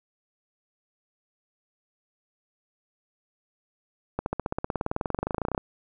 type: accelerating click train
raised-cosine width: 1 ms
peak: -13 dBFS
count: 30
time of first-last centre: 4.19-5.578 s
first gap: 71 ms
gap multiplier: 0.97
effects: none